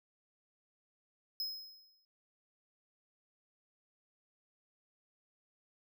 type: tone with exponential decay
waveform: square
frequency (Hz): 5120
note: D#8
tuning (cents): +49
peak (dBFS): -34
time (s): 1.4-2.05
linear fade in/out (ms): 1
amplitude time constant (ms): 140
effects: none